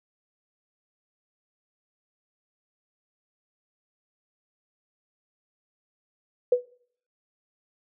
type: tone with exponential decay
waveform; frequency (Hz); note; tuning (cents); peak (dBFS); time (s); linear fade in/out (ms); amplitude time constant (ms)
sine; 493.9; B4; 0; -13; 6.52-6.66; 5; 29
effects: noise-tail reverb RT60 0.6 s tail -24 dB re dry